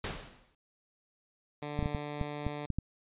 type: noise with exponential decay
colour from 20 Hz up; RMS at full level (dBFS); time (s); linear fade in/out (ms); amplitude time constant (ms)
pink; -33; 0.04-0.55; 2; 110
type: tone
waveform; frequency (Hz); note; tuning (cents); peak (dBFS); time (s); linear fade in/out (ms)
10% pulse; 147.3; D3; +6; -29; 1.62-2.66; 5
type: clicks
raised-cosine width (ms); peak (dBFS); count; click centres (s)
5; -19; 8; 1.791 / 1.827 / 1.859 / 1.948 / 2.213 / 2.466 / 2.703 / 2.786
effects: resampled to 8000 Hz